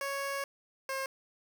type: tone pair in turn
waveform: 15% pulse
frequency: 554.4 / 535.5 Hz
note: C#5 / C5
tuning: 0 / +40 cents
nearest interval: minor second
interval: 60 cents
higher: first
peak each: -27 dBFS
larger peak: neither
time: 0.01-0.44 / 0.89-1.06 s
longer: first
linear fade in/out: 2 ms
effects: none